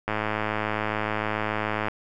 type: click train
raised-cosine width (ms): 0.5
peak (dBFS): -11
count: 194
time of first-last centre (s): 0.08-1.884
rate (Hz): 107
effects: none